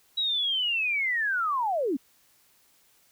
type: linear sweep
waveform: sine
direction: down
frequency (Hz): 3900 to 237.4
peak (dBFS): -24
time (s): 0.17-1.97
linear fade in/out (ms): 10
effects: white hiss -63 dBFS RMS until 3.11 s